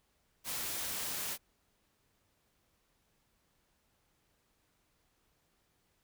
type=noise; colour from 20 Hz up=white; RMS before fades=-38 dBFS; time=0.44-1.38 s; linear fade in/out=50 ms; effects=pink hiss -75 dBFS RMS until 6.03 s